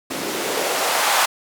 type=noise with band-pass filter sweep; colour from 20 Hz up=blue; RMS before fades=-21 dBFS; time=0.1-1.26 s; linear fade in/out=10 ms; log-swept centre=250 to 990 Hz; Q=1.8; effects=none